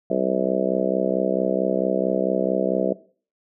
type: harmonic tone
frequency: 64.5 Hz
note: C2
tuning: 24 cents flat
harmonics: 3 / 4 / 5 / 6 / 7 / 8 / 9 / 10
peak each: -28 / -31 / -28 / -27 / -27 / -26 / -28 / -26 dBFS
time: 0.1-2.93 s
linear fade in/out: 5 ms
effects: noise-tail reverb RT60 0.4 s tail -17 dB re dry